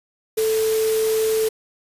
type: tone in noise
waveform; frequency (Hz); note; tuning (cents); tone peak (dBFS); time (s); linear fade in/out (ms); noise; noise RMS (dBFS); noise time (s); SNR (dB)
sine; 440; A4; 0; -17; 0.37-1.49; 10; white; -29; 0.37-1.49; +9
effects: resampled to 32000 Hz